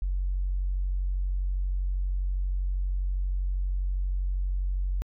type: tone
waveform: sine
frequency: 46.25 Hz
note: F#1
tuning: in tune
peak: -24 dBFS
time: 0.02-5.02 s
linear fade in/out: 0 ms
effects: tanh soft clip ceiling -20 dBFS